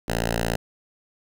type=tone with notch filter; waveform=5% pulse; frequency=57.1 Hz; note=A#1; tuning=35 cents flat; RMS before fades=-25 dBFS; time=0.08-0.56 s; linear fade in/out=5 ms; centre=320 Hz; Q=1.7; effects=none